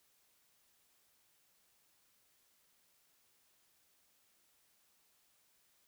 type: silence
effects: white hiss -73 dBFS RMS until 5.87 s